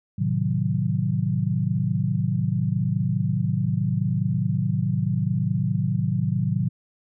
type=chord; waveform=sine; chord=A diminished seventh; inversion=none; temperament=equal; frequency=110 / 130.81 / 155.56 / 185 Hz; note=A2 / C3 / Eb3 / Gb3; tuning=0 / 0 / 0 / 0 cents; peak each=-26 dBFS; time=0.18-6.69 s; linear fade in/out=10 ms; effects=none